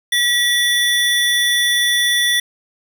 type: tone pair together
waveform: square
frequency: 1933 / 3476 Hz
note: B6 / A7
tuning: -38 / -22 cents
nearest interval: minor seventh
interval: 1016 cents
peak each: -17 dBFS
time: 0.12-2.4 s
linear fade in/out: 5 ms
effects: none